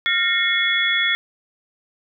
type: tone cluster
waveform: sine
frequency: 1400 / 1833 / 2164 / 3387 Hz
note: F6 / A#6 / C#7 / G#7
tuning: +4 / -30 / -42 / +33 cents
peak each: -26 / -21 / -22 / -21 dBFS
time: 0.06-1.15 s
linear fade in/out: 0 ms
effects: none